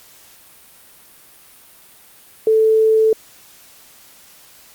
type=tone; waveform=sine; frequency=440 Hz; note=A4; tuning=in tune; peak=-10 dBFS; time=2.47-3.13 s; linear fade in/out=2 ms; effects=white hiss -46 dBFS RMS until 4.74 s + Opus 48 kbps